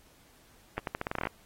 accelerating click train, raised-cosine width 0.5 ms, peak -16 dBFS, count 12, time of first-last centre 0.78-1.271 s, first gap 92 ms, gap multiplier 0.84, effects pink hiss -61 dBFS RMS until 1.45 s + AAC 48 kbps

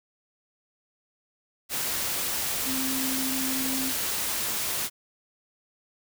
sine tone in noise, 263.1 Hz, C4, 10 cents sharp, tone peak -30 dBFS, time 2.64-3.93 s, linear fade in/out 50 ms, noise white, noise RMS -29 dBFS, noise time 1.69-4.9 s, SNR -4 dB, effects none

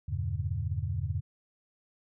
sine chord, E diminished seventh, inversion none, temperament equal with one note detuned, 82.41 / 98 / 116.54 / 141.83 Hz, E2 / G2 / Bb2 / Db3, 0 / 0 / 0 / +40 cents, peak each -34 / -33 / -37 / -37 dBFS, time 0.08-1.21 s, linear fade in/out 10 ms, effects none

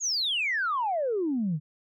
sine exponential sweep, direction down, 6960 to 141.7 Hz, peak -24 dBFS, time 0-1.6 s, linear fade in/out 50 ms, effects tanh soft clip ceiling -20 dBFS

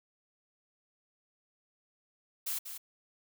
blue noise with echo, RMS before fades -35 dBFS, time 2.46-2.59 s, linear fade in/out 10 ms, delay 190 ms, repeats 1, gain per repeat -8 dB, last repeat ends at 2.78 s, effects none

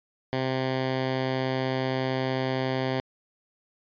10% pulse tone, 130.81 Hz, C3, in tune, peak -17 dBFS, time 0.33-3 s, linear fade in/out 0 ms, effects resampled to 11025 Hz

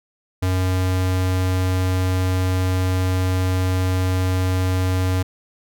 square tone, 92.5 Hz, F#2, in tune, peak -18 dBFS, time 0.42-5.23 s, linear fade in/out 10 ms, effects none

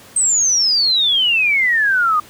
sine exponential sweep, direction down, 8372 to 1200 Hz, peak -12 dBFS, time 0.16-2.2 s, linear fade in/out 5 ms, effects pink hiss -42 dBFS RMS until 2.29 s + high-pass 100 Hz 12 dB/octave

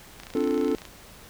click train, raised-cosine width 0.2 ms, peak -23 dBFS, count 20, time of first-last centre 0.2-0.853 s, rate 29.1 Hz
triangle chord, D minor seventh, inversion third, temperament equal, 261.6 / 293.7 / 349.2 / 440 Hz, C4 / D4 / F4 / A4, 0 / 0 / 0 / 0 cents, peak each -26 / -25 / -28 / -24 dBFS, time 0.35-0.75 s, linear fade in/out 2 ms
effects pink hiss -48 dBFS RMS until 1.29 s

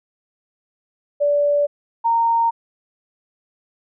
sine tone pair in turn, 580 / 923.4 Hz, D5 / A#5, -22 / -17 cents, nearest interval minor sixth, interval 805 cents, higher second, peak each -14 / -14 dBFS, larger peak neither, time 1.2-1.67 / 2.04-2.51 s, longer neither, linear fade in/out 20 ms, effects none

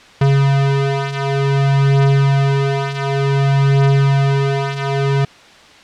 square beating tone pair, 137.7 / 138.25 Hz, C#3 / C#3, -11 / -4 cents, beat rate 0.55 Hz, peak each -18 / -14 dBFS, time 0.21-5.25 s, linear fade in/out 5 ms, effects white hiss -42 dBFS RMS until 5.83 s + low-pass 4000 Hz 12 dB/octave

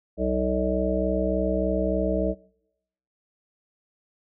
harmonic tone, 63.4 Hz, B1, 46 cents sharp, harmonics 1 / 3 / 5 / 7 / 9 / 10, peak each -29 / -29 / -29 / -29 / -29 / -29 dBFS, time 0.17-2.35 s, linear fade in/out 50 ms, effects noise-tail reverb RT60 0.8 s tail -23 dB re dry

